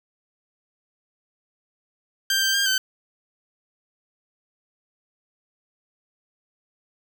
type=tone with pitch steps; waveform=15% pulse; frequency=1580 / 1568 / 1602 / 1538 Hz; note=G6 / G6 / G6 / G6; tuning=+13 / 0 / +37 / -33 cents; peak=-13 dBFS; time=2.3-2.78 s; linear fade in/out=2 ms; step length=120 ms; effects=none